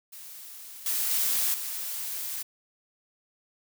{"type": "noise with level steps", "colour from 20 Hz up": "blue", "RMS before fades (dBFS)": [-44, -28, -26, -34], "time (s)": [0.12, 2.43], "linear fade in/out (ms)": 10, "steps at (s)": [0.86, 1.11, 1.54], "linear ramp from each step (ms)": 2, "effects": []}